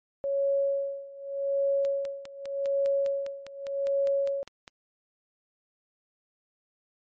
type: tone with tremolo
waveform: sine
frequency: 555 Hz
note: C#5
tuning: 2 cents sharp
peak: -22 dBFS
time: 0.24-4.43 s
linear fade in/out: 0 ms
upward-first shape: sine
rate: 0.85 Hz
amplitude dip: 90%
type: click train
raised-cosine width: 0.2 ms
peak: -25 dBFS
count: 15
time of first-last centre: 1.85-4.678 s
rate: 4.95 Hz
effects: MP3 32 kbps